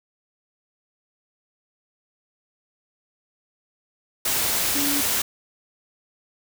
sine tone in noise, 285.1 Hz, C#4, 49 cents sharp, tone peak -26 dBFS, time 4.75-5.01 s, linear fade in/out 5 ms, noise white, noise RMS -23 dBFS, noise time 4.25-5.22 s, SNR -6 dB, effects none

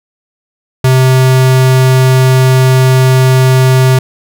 square tone, 130 Hz, C3, 11 cents flat, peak -5 dBFS, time 0.84-3.99 s, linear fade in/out 5 ms, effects none

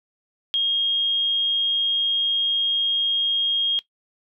sine tone, 3248 Hz, G#7, 39 cents flat, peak -18 dBFS, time 0.54-3.79 s, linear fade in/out 0 ms, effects noise-tail reverb RT60 0.1 s tail -17 dB re dry

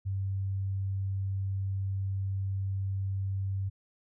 sine tone, 97 Hz, G2, 18 cents flat, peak -29 dBFS, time 0.05-3.7 s, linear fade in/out 20 ms, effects none

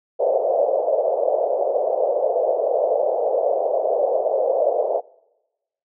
pink band-pass noise, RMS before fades -20 dBFS, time 0.19-5.01 s, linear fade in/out 20 ms, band 500 to 660 Hz, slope 48 dB/octave, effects noise-tail reverb RT60 1.0 s tail -24 dB re dry

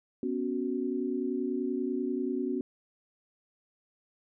sine chord, B suspended second, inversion none, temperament equal, 246.9 / 277.2 / 370 Hz, B3 / C#4 / F#4, 0 / 0 / 0 cents, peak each -33 dBFS, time 0.23-2.61 s, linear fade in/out 2 ms, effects none

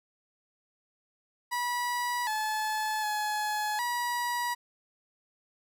30% pulse tone with pitch steps, 973 / 862 / 847 / 966 Hz, B5 / A5 / G#5 / B5, -26 / -36 / +34 / -39 cents, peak -26 dBFS, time 1.51-4.55 s, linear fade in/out 20 ms, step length 760 ms, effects none

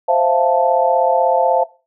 sine chord, F major seventh, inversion second, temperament equal with one note detuned, 523.3 / 662.3 / 698.5 / 880 Hz, C5 / E5 / F5 / A5, 0 / +8 / 0 / 0 cents, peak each -17 dBFS, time 0.08-1.64 s, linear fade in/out 10 ms, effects noise-tail reverb RT60 0.3 s tail -19 dB re dry

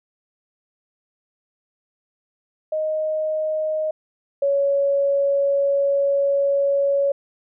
sine tone pair in turn, 622.3 / 559.2 Hz, D#5 / C#5, 0 / +15 cents, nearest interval major second, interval 185 cents, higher first, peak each -20 / -16 dBFS, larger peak second, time 2.72-3.91 / 4.42-7.12 s, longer second, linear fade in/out 5 ms, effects none

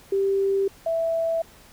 sine tone pair in turn, 392 / 659.3 Hz, G4 / E5, 0 / 0 cents, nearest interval major sixth, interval 900 cents, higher second, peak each -19 / -21 dBFS, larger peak first, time 0.12-0.68 / 0.86-1.42 s, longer neither, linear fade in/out 5 ms, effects pink hiss -51 dBFS RMS until 1.72 s

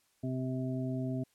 harmonic tone, 129.4 Hz, C3, 19 cents flat, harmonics 1 / 2 / 3 / 5, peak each -35 / -35 / -44 / -43 dBFS, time 0.23-1.24 s, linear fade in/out 10 ms, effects white hiss -72 dBFS RMS until 1.34 s + low-pass 12000 Hz 12 dB/octave

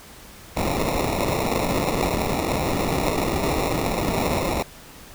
white noise with sample-and-hold, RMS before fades -23 dBFS, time 0.56-4.63 s, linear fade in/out 10 ms, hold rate 1575 Hz, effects pink hiss -44 dBFS RMS until 5.14 s

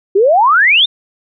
sine exponential sweep, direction up, 370 to 3730 Hz, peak -6 dBFS, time 0.15-0.86 s, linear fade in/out 10 ms, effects none

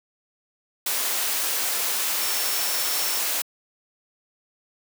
sine tone in noise, 5430 Hz, F8, 50 cents flat, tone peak -32 dBFS, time 2.21-3.19 s, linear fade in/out 5 ms, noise white, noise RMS -25 dBFS, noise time 0.86-3.42 s, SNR -10 dB, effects high-pass 400 Hz 12 dB/octave

